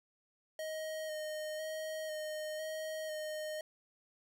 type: tone with vibrato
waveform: square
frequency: 622.3 Hz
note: D#5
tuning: in tune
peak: -39 dBFS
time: 0.59-3.61 s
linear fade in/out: 2 ms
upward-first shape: square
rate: 1 Hz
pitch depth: 17 cents each way
effects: none